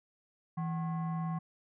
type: tone with frequency modulation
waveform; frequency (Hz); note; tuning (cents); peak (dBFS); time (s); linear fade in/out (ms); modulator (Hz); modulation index
sine; 164.81; E3; 0; -31; 0.57-1.39; 10; 917; 0.53
effects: tanh soft clip ceiling -27 dBFS